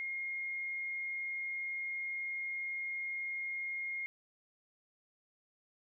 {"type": "tone", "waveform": "sine", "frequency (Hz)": 2139, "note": "C7", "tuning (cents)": 38, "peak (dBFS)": -36, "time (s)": [0, 4.06], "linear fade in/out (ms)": 0, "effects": []}